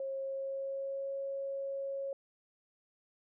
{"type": "tone with pitch glide", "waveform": "sine", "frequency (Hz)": [540, 548.5], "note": ["C#5", "C#5"], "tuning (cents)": [-45, -18], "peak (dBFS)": -35, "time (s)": [0, 2.13], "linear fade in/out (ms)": 2, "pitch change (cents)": 27, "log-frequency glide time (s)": [0.22, 1.13], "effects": []}